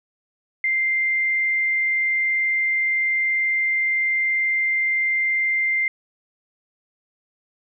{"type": "tone", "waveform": "sine", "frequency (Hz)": 2093, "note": "C7", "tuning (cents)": 0, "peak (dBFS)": -18, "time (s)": [0.64, 5.88], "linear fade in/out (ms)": 2, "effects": []}